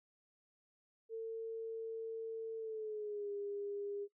sine tone with pitch glide, 449.9 to 405.5 Hz, A4 to G#4, +39 to -41 cents, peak -39 dBFS, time 1.09-4.08 s, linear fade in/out 50 ms, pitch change -180 cents, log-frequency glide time 2.55-3.31 s, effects noise-tail reverb RT60 0.1 s tail -20 dB re dry

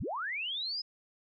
sine linear sweep, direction up, 30.87 to 5130 Hz, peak -33 dBFS, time 0-0.82 s, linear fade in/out 10 ms, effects none

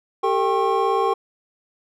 triangle tone cluster, 392.7 / 450.7 / 789 / 1083 Hz, G4 / A4 / G5 / C#6, +3 / +42 / +11 / -41 cents, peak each -21 dBFS, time 0.23-1.14 s, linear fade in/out 10 ms, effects none

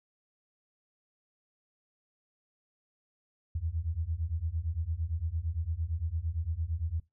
sine beating tone pair, 77.4 / 86.2 Hz, D#2 / F2, -9 / -22 cents, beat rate 8.8 Hz, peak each -34 / -33 dBFS, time 3.55-7 s, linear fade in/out 5 ms, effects noise-tail reverb RT60 0.2 s tail -19 dB re dry

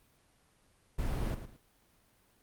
brown noise with echo, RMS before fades -33 dBFS, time 0.98-1.35 s, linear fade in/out 10 ms, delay 110 ms, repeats 2, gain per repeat -10 dB, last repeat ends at 1.57 s, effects pink hiss -68 dBFS RMS until 2.42 s + Opus 32 kbps

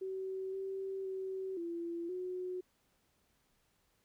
sine tone with pitch steps, 380.2 / 385.7 / 380.4 / 339.6 / 365.3 Hz, F#4 / G4 / F#4 / F4 / F#4, +47 / -28 / +48 / -48 / -22 cents, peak -37 dBFS, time 0.01-2.61 s, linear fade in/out 10 ms, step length 520 ms, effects pink hiss -75 dBFS RMS until 4.04 s

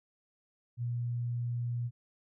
sine tone, 120 Hz, B2, 49 cents flat, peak -31 dBFS, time 0.77-1.91 s, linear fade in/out 50 ms, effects none

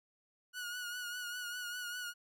sawtooth tone with vibrato, 1455 Hz, F#6, 29 cents flat, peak -36 dBFS, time 0.53-2.14 s, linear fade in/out 50 ms, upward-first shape triangle, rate 5 Hz, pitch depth 46 cents each way, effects none

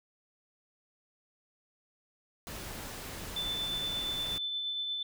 pink noise, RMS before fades -42 dBFS, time 2.47-4.38 s, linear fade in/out 0 ms
sine tone with tremolo, 3520 Hz, A7, in tune, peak -31 dBFS, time 3.36-5.03 s, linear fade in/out 5 ms, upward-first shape triangle, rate 8.5 Hz, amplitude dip 30%
effects none

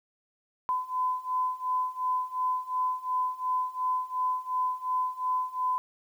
sine beating tone pair, 1011 / 1013.8 Hz, B5 / B5, +40 / +45 cents, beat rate 2.8 Hz, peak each -31 / -29 dBFS, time 0.69-5.78 s, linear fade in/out 0 ms, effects 10-bit

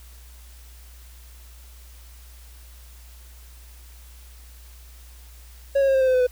triangle tone with pitch steps, 554 / 545.7 / 537.6 / 529.6 / 521.7 / 513.9 / 506.3 / 498.7 Hz, C#5 / C#5 / C5 / C5 / C5 / C5 / B4 / B4, -1 / -27 / +47 / +21 / -5 / -31 / +43 / +17 cents, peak -14 dBFS, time 5.75-6.27 s, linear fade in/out 10 ms, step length 65 ms, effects added 60 Hz sine -43 dBFS peak until 6.31 s + white hiss -52 dBFS RMS until 6.31 s

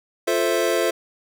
square chord, F major seventh, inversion none, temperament equal, 349.2 / 440 / 523.3 / 659.3 Hz, F4 / A4 / C5 / E5, 0 / 0 / 0 / 0 cents, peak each -25 dBFS, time 0.27-0.91 s, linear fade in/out 10 ms, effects none

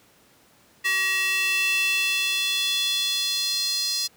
square tone with high-pass filter sweep, 380.7 Hz, F#4, 49 cents sharp, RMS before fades -24 dBFS, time 0.84-4.08 s, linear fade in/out 20 ms, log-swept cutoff 2100 to 4600 Hz, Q 4.4, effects pink hiss -57 dBFS RMS until 4.16 s + high-pass 100 Hz 12 dB/octave

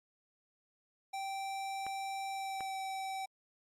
square tone with pitch glide, 780 to 770.2 Hz, G5 to G5, -9 to -31 cents, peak -38 dBFS, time 1.13-3.26 s, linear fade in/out 10 ms, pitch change -22 cents, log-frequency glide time 2.3-2.75 s
clicks, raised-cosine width 0.5 ms, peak -30 dBFS, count 2, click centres 1.866 / 2.607 s
effects low-pass 11000 Hz 12 dB/octave + Opus 48 kbps

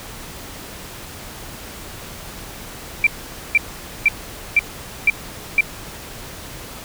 sine tone bursts, 2349 Hz, D7, in tune, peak -9 dBFS, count 6, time 3.04-5.608 s, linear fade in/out 2 ms, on 28 ms, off 480 ms, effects pink hiss -35 dBFS RMS until 6.84 s

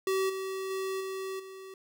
square tone with level steps, 382.4 Hz, G4, 43 cents flat, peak -27 / -34 / -32 / -35 / -44 dBFS, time 0.07-1.74 s, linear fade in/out 2 ms, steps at 0.29 / 0.7 / 1 / 1.39 s, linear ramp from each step 10 ms, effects none

